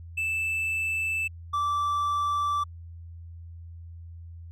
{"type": "tone pair in turn", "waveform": "triangle", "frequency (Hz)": [2639, 1165.4], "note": ["E7", "D6"], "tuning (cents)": [1, -14], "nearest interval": "octave + major second", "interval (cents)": 1415, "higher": "first", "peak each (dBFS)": [-24, -22], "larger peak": "second", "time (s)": [[0.17, 1.28], [1.53, 2.64]], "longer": "neither", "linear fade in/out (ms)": 10, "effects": ["added 84 Hz sine -40 dBFS peak until 4.51 s"]}